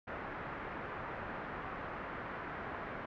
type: low-pass noise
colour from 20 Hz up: white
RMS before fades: -43 dBFS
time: 0.07-3.06 s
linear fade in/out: 10 ms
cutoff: 1700 Hz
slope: 24 dB/octave
effects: none